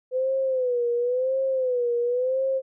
sine tone with vibrato, 504 Hz, B4, 35 cents sharp, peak -21 dBFS, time 0.11-2.62 s, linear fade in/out 50 ms, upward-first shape sine, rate 0.95 Hz, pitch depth 100 cents each way, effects none

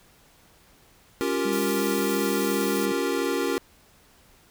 square chord, G half-diminished seventh, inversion second, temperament equal with one note detuned, 278 / 349.2 / 392 / 466.2 Hz, Db4 / F4 / G4 / Bb4, +5 / 0 / 0 / 0 cents, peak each -30 dBFS, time 1.21-3.58 s, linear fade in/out 0 ms
sine tone with vibrato, 201.5 Hz, G3, 48 cents sharp, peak -29 dBFS, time 1.45-2.92 s, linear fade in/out 5 ms, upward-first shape sine, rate 8.1 Hz, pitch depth 21 cents each way
white high-pass noise, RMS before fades -36 dBFS, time 1.52-2.86 s, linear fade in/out 10 ms, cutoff 4100 Hz, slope 24 dB/octave
effects pink hiss -57 dBFS RMS until 4.5 s

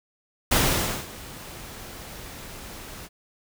pink noise with ADSR envelope, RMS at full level -19 dBFS, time 0.51-3.09 s, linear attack 9 ms, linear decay 540 ms, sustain -21 dB, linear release 42 ms, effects none

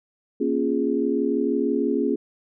sine chord, Bb minor seventh, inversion none, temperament equal with one note detuned, 236.9 / 277.2 / 349.2 / 415.3 Hz, Bb3 / Db4 / F4 / Ab4, +28 / 0 / 0 / 0 cents, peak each -26 / -24 / -27 / -25 dBFS, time 0.4-2.16 s, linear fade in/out 10 ms, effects none

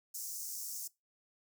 pink high-pass noise, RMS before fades -42 dBFS, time 0.14-0.88 s, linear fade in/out 10 ms, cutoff 5500 Hz, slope 48 dB/octave, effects noise-tail reverb RT60 0.2 s tail -21 dB re dry

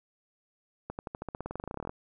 accelerating click train, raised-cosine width 1 ms, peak -22 dBFS, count 22, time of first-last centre 0.9-1.894 s, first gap 89 ms, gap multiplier 0.93, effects none

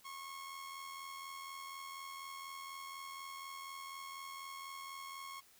sawtooth tone with amplitude modulation, 1090 Hz, C#6, 29 cents flat, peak -40 dBFS, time 0.04-5.41 s, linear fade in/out 20 ms, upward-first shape sine, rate 84.1 Hz, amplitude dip 45%, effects white hiss -65 dBFS RMS until 5.59 s

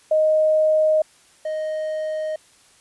sine / triangle tone pair in turn, 622.3 / 622.3 Hz, D#5 / D#5, 0 / 0 cents, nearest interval unison, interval 0 cents, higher neither, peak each -14 / -21 dBFS, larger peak first, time 0.11-1.02 / 1.45-2.36 s, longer neither, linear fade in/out 5 ms, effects white hiss -54 dBFS RMS until 2.8 s + resampled to 24000 Hz

